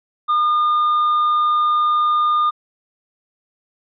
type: tone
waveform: triangle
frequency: 1214 Hz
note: D#6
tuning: 43 cents flat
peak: -12 dBFS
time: 0.28-2.51 s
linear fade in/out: 20 ms
effects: resampled to 11025 Hz